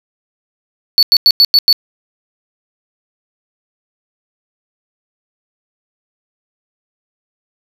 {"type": "tone bursts", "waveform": "triangle", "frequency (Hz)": 4460, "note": "C#8", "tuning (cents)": 10, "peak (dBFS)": -3, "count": 6, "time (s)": [0.98, 1.728], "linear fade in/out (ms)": 0, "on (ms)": 48, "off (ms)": 92, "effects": []}